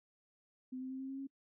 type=tone with pitch steps; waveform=sine; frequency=256.6 / 259.7 / 262.9 / 266.1 / 269.4 / 272.6 Hz; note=C4 / C4 / C4 / C4 / C#4 / C#4; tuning=-34 / -13 / +8 / +29 / -49 / -29 cents; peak=-40 dBFS; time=0.72-1.272 s; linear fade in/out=10 ms; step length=92 ms; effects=noise-tail reverb RT60 0.1 s tail -24 dB re dry